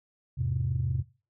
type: chord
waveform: sine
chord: E augmented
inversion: none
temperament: just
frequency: 82.41 / 103.01 / 128.76 Hz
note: E2 / G#2 / B#2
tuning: 0 / -14 / -27 cents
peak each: -32 / -32 / -28 dBFS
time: 0.37-1.03 s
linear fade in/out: 20 ms
effects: noise-tail reverb RT60 0.3 s tail -18 dB re dry + tanh soft clip ceiling -18 dBFS